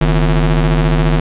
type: ring-modulated tone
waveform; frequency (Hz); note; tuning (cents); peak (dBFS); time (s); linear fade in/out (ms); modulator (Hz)
40% pulse; 99; G2; +18; -6; 0.01-1.2; 5; 56.7
effects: resampled to 8000 Hz + 7-bit